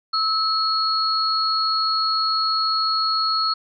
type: tone pair together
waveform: sine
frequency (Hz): 1300 / 4327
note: E6 / C#8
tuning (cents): -24 / -43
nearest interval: octave + major sixth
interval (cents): 2081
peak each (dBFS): -21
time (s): 0.13-3.54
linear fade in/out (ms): 10
effects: none